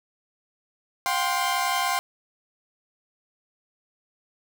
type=chord; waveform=sawtooth; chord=F suspended second; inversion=none; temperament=equal with one note detuned; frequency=713.1 / 784 / 1046.5 Hz; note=F5 / G5 / C6; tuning=+36 / 0 / 0 cents; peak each=-25 / -24 / -22 dBFS; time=1.06-1.99 s; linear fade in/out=0 ms; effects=none